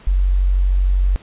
sine tone, 46.44 Hz, F#1, 7 cents sharp, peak -12 dBFS, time 0.07-1.16 s, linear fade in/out 0 ms, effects pink hiss -45 dBFS RMS until 1.22 s + resampled to 8000 Hz

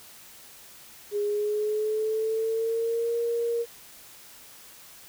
sine tone with pitch glide, 412.3 to 468.2 Hz, G#4 to A#4, -13 to +8 cents, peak -24 dBFS, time 1.11-3.66 s, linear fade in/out 50 ms, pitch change +221 cents, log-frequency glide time 1.23-3.16 s, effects white hiss -49 dBFS RMS until 5.08 s

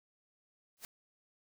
white noise with exponential growth, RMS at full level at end -41 dBFS, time 0.77-0.85 s, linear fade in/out 0 ms, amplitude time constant 16 ms, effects none

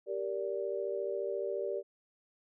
sine chord, G minor, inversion none, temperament equal with one note detuned, 392 / 466.2 / 580.9 Hz, G4 / Bb4 / D5, 0 / 0 / -19 cents, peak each -36 / -38 / -37 dBFS, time 0.06-1.83 s, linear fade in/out 50 ms, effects none

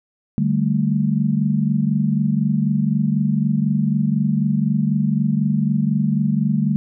sine chord, D suspended fourth, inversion none, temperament equal with one note detuned, 149.74 / 196 / 220 Hz, D3 / G3 / A3, +34 / 0 / 0 cents, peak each -20 dBFS, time 0.38-6.76 s, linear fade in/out 0 ms, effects none

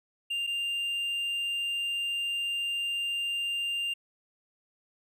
triangle tone pair in turn, 2794 / 2794 Hz, F7 / F7, 0 / 0 cents, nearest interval unison, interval 0 cents, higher neither, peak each -27 dBFS, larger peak neither, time 0.3-0.47 / 0.47-3.94 s, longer second, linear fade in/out 10 ms, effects none

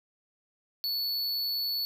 square tone, 4435 Hz, C#8, in tune, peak -29 dBFS, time 0.84-1.85 s, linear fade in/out 0 ms, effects none

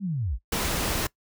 sine linear sweep, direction down, 207.7 to 41.2 Hz, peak -25 dBFS, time 0-0.39 s, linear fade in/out 50 ms
pink noise, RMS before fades -27 dBFS, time 0.52-1.07 s, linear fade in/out 5 ms
effects noise-tail reverb RT60 0.1 s tail -21 dB re dry

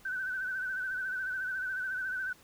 sine tone with vibrato, 1520 Hz, F#6, 46 cents sharp, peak -32 dBFS, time 0.05-2.33 s, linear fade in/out 5 ms, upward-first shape sine, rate 14 Hz, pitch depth 53 cents each way, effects pink hiss -59 dBFS RMS until 2.43 s

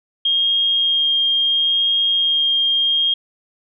sine tone with vibrato, 3231 Hz, G#7, 48 cents flat, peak -14 dBFS, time 0.25-3.14 s, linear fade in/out 5 ms, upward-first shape sine, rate 0.73 Hz, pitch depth 8 cents each way, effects none

